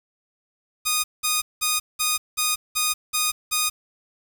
5% pulse tone bursts, 1236 Hz, D#6, 12 cents flat, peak -8 dBFS, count 8, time 0.85-3.7 s, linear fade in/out 20 ms, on 190 ms, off 190 ms, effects 7-bit

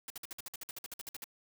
white noise bursts, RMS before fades -43 dBFS, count 16, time 0.08-1.242 s, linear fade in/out 2 ms, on 22 ms, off 54 ms, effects none

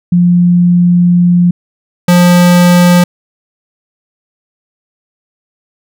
sine / square tone pair in turn, 175.8 / 176.58 Hz, F3 / F3, +12 / +19 cents, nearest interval unison, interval 7 cents, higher second, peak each -4 dBFS, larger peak neither, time 0.12-1.51 / 2.08-3.04 s, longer first, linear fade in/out 5 ms, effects none

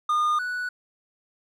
triangle tone pair in turn, 1218 / 1477.9 Hz, D#6 / F#6, -37 / -2 cents, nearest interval minor third, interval 335 cents, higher second, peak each -18 / -25 dBFS, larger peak first, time 0.09-0.39 / 0.39-0.69 s, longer neither, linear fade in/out 5 ms, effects none

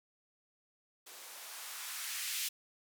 violet noise with band-pass filter sweep, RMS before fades -42 dBFS, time 1.06-2.49 s, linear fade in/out 10 ms, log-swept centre 400 to 2700 Hz, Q 1.1, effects none

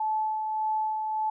sine tone with tremolo, 867 Hz, A5, 26 cents flat, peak -24 dBFS, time 0-1.3 s, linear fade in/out 5 ms, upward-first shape sine, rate 1.7 Hz, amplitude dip 35%, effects none

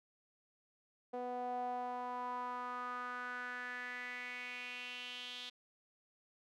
sawtooth tone with band-pass filter sweep, 247.4 Hz, B3, 3 cents sharp, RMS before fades -43 dBFS, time 1.13-5.5 s, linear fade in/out 10 ms, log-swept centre 610 to 3500 Hz, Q 4.9, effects none

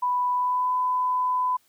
sine tone with pitch glide, 990 to 1003.8 Hz, B5 to B5, +4 to +28 cents, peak -21 dBFS, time 0.02-1.57 s, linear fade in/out 10 ms, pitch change +24 cents, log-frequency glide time 0.32-0.72 s, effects white hiss -64 dBFS RMS until 1.68 s

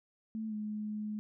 sine tone with pitch glide, 220 to 212 Hz, A3 to G#3, 0 to +36 cents, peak -35 dBFS, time 0.35-1.19 s, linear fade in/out 0 ms, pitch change -64 cents, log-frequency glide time 0.48-0.54 s, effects none

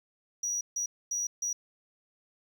triangle tone bursts at uneven times, 5800 Hz, F#8, 35 cents flat, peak -28 dBFS, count 4, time 0.43-0.61 / 0.76-0.86 / 1.11-1.27 / 1.42-1.53 s, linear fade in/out 5 ms, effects none

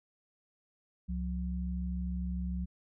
sine tone pair together, 66.9 / 180 Hz, C2 / F#3, +39 / -47 cents, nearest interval octave + perfect fourth, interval 1714 cents, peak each -34 / -36 dBFS, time 1.08-2.66 s, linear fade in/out 20 ms, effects none

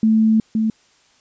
sine tone pair in turn, 220 / 220 Hz, A3 / A3, 0 / 0 cents, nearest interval unison, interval 0 cents, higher neither, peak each -11 / -15 dBFS, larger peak first, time 0.03-0.4 / 0.55-0.7 s, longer first, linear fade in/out 2 ms, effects white hiss -56 dBFS RMS until 1.2 s + resampled to 16000 Hz

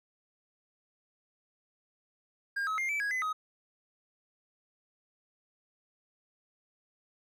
triangle tone with pitch steps, 1612 / 1283 / 2114 / 2313 / 1656 / 2024 / 1261 Hz, G6 / E6 / C7 / D7 / G#6 / B6 / D#6, +48 / -47 / +17 / -27 / -5 / +42 / +23 cents, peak -28 dBFS, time 2.56-3.33 s, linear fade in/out 10 ms, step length 110 ms, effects none

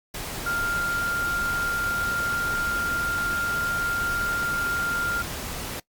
sine tone in noise, 1396.9 Hz, F6, in tune, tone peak -24 dBFS, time 0.46-5.22 s, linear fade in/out 5 ms, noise pink, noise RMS -33 dBFS, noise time 0.14-5.8 s, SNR +6 dB, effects noise-tail reverb RT60 0.1 s tail -21 dB re dry + Opus 48 kbps

